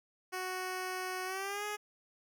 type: tone with pitch glide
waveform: 10% pulse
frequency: 370 to 417.7 Hz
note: F#4 to G#4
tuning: 0 to +10 cents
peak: -28 dBFS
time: 0.32-1.77 s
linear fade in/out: 20 ms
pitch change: +210 cents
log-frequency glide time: 1.25-1.65 s
effects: none